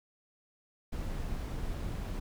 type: noise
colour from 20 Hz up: brown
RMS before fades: -36 dBFS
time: 0.92-2.2 s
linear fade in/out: 10 ms
effects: none